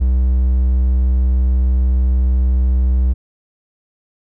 triangle tone, 63.3 Hz, B1, 43 cents sharp, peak -9 dBFS, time 0-3.14 s, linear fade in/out 20 ms, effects none

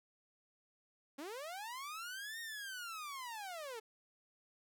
sawtooth linear two-way sweep, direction up then down, 261.6 to 1864.7 to 425.3 Hz, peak -40 dBFS, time 1.18-3.8 s, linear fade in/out 10 ms, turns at 2.4 s, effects none

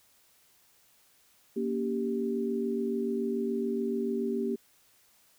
sine chord, G diminished, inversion first, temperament just, 235.2 / 282.2 / 392 Hz, Bb3 / Db4 / G4, +16 / +31 / 0 cents, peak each -31 / -37 / -31 dBFS, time 1.56-4.56 s, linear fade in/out 10 ms, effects white hiss -64 dBFS RMS until 5.38 s

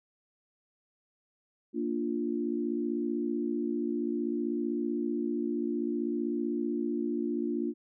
sine chord, Bb major, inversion none, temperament equal, 233.1 / 293.7 / 349.2 Hz, Bb3 / D4 / F4, 0 / 0 / 0 cents, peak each -33 dBFS, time 1.73-7.74 s, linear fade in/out 50 ms, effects none

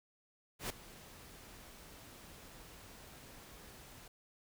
pink noise with ADSR envelope, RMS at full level -37 dBFS, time 0.59-4.08 s, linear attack 110 ms, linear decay 4 ms, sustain -18 dB, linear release 4 ms, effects none

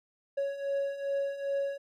triangle beating tone pair, 554.4 / 556.9 Hz, C#5 / C#5, 0 / +8 cents, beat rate 2.5 Hz, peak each -34 / -29 dBFS, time 0.37-1.78 s, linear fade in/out 10 ms, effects none

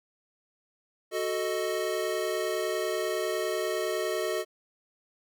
square chord, D# diminished, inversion first, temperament equal, 370 / 440 / 622.3 Hz, F#4 / A4 / D#5, 0 / 0 / 0 cents, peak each -33 dBFS, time 1.11-4.45 s, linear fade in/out 50 ms, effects none

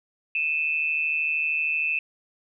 sine tone pair together, 2487 / 2640 Hz, D#7 / E7, -1 / +2 cents, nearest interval minor second, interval 103 cents, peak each -27 / -24 dBFS, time 0.35-1.99 s, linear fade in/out 2 ms, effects none

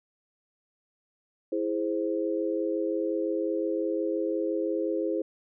sine chord, E augmented, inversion none, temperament equal, 329.6 / 415.3 / 523.3 Hz, E4 / G#4 / B#4, 0 / 0 / 0 cents, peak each -29 / -31 / -31 dBFS, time 1.52-5.22 s, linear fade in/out 5 ms, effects none

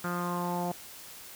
sawtooth tone with low-pass filter sweep, 175.9 Hz, F3, 13 cents sharp, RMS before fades -32 dBFS, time 0.04-0.72 s, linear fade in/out 5 ms, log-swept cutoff 1400 to 760 Hz, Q 4.9, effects white hiss -47 dBFS RMS until 1.35 s

